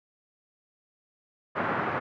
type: band-pass noise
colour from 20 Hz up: white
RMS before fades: -29 dBFS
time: 1.55-2 s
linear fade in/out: 20 ms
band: 110 to 1600 Hz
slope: 24 dB/octave
effects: none